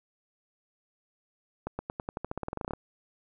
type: accelerating click train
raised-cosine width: 1 ms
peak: -19 dBFS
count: 18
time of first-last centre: 1.67-2.735 s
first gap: 120 ms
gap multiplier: 0.91
effects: none